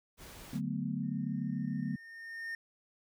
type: noise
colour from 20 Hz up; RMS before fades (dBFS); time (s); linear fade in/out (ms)
pink; -50; 0.17-0.61; 50
type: chord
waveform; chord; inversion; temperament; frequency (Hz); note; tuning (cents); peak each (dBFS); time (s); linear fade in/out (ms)
sine; B minor seventh; first; equal with one note detuned; 146.83 / 186.07 / 220 / 246.9; D3 / F#3 / A3 / B3; 0 / +10 / 0 / 0; -38; 0.53-1.96; 5
type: tone with exponential growth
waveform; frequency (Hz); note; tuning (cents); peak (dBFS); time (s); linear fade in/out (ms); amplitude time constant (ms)
triangle; 1827; A#6; -35; -34; 1.03-2.55; 2; 330
effects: none